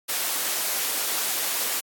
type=high-pass noise; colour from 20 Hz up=white; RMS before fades=-26 dBFS; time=0.08-1.81 s; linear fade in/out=20 ms; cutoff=340 Hz; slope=12 dB/octave; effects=AAC 64 kbps